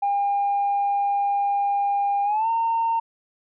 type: tone with pitch glide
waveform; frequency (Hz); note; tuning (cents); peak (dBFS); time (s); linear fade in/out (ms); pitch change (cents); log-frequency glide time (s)
sine; 805 to 914.1; G5 to A#5; +46 to -34; -18; 0.02-3; 10; +220; 2.24-2.49
effects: tanh soft clip ceiling -16 dBFS